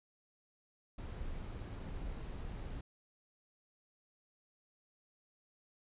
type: noise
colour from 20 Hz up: brown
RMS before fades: -43 dBFS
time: 0.98-2.81 s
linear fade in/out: 5 ms
effects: resampled to 8000 Hz